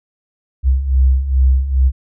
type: beating tone pair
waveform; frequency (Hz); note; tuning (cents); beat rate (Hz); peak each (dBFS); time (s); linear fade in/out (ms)
sine; 63.9 / 66.3; C2 / C2; -40 / +23; 2.4; -16 / -11; 0.63-1.92; 50
effects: none